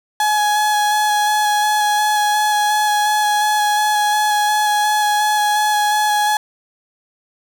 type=tone with vibrato; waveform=35% pulse; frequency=841 Hz; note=G#5; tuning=22 cents sharp; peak=-12 dBFS; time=0.2-6.37 s; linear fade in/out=2 ms; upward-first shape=square; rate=2.8 Hz; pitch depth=11 cents each way; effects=none